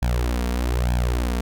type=tone with flanger; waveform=sawtooth; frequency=60.5 Hz; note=B1; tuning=35 cents flat; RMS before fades=-22 dBFS; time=0.02-1.41 s; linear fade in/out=5 ms; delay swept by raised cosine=1.2 to 4.4 ms; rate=1.1 Hz; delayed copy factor=+0.9; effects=none